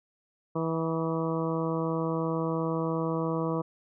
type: harmonic tone with a mistuned harmonic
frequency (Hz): 162.9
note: E3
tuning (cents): -20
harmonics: 1 / 2 / 3 / 4 / 5 / 6 / 7 / 8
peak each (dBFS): -31 / -32 / -32 / -38 / -45 / -38 / -38 / -47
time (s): 0.55-3.62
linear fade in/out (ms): 10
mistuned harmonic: 8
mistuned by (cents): -54
effects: none